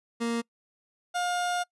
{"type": "tone pair in turn", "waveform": "30% pulse", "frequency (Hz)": [233.1, 710.7], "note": ["A#3", "F5"], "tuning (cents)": [0, 30], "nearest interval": "octave + perfect fifth", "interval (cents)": 1930, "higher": "second", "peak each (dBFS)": -24, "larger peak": "neither", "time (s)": [[0.2, 0.42], [1.14, 1.64]], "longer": "second", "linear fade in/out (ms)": 20, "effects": ["noise-tail reverb RT60 0.1 s tail -25 dB re dry", "resampled to 24000 Hz"]}